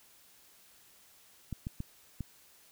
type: clicks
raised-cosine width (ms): 5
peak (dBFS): -24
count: 4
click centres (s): 1.527 / 1.669 / 1.804 / 2.207
effects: white hiss -61 dBFS RMS until 2.71 s